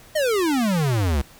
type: exponential sweep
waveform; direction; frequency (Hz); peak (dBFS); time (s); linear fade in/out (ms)
square; down; 640 to 65.41; -19; 0.15-1.22; 10
effects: pink hiss -48 dBFS RMS until 1.39 s